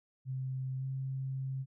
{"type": "tone with pitch glide", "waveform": "sine", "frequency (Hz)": [131, 133.21], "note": ["C3", "C3"], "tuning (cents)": [2, 31], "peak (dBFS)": -34, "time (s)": [0.25, 1.66], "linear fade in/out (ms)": 50, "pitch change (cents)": 29, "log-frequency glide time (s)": [0.78, 0.84], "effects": []}